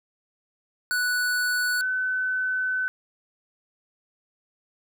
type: tone pair in turn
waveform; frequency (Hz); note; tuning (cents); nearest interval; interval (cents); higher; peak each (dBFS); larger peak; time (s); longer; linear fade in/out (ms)
square / sine; 1480 / 1512.8; F#6 / F#6; 0 / +38; unison; 38; second; -23; neither; 0.91-1.81 / 1.81-2.88; second; 0
effects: none